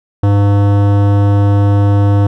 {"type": "tone with hard clipping", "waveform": "sine", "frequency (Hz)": 101, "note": "G#2", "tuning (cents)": -48, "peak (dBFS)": -9, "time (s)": [0.23, 2.27], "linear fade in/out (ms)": 5, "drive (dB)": 17, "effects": []}